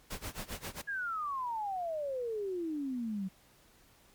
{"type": "noise with tremolo", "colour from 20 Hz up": "pink", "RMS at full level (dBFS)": -39, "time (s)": [0.1, 0.82], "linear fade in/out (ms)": 10, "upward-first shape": "sine", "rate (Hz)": 7.5, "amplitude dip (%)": 90}
{"type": "exponential sweep", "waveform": "sine", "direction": "down", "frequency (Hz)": [1681, 184.1], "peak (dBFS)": -33, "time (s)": [0.87, 3.29], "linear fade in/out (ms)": 20}
{"effects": ["pink hiss -63 dBFS RMS until 4.14 s", "MP3 96 kbps"]}